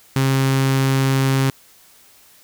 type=tone with notch filter; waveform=sawtooth; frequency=134.2 Hz; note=C3; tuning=44 cents sharp; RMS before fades=-17 dBFS; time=0.16-1.5 s; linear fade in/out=2 ms; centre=620 Hz; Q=1.9; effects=white hiss -50 dBFS RMS until 2.43 s